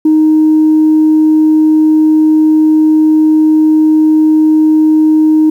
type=tone; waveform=sine; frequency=311.1 Hz; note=D#4; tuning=in tune; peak=-3 dBFS; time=0.05-5.5 s; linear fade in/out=5 ms; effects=tanh soft clip ceiling -1 dBFS + 7-bit